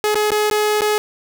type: tone with dropouts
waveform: sawtooth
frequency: 422.6 Hz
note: G#4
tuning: 30 cents sharp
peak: -11 dBFS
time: 0.04-0.98 s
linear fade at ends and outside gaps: 0 ms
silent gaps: 0.145-0.155 / 0.305-0.318 / 0.5-0.512 / 0.808-0.818 s
effects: none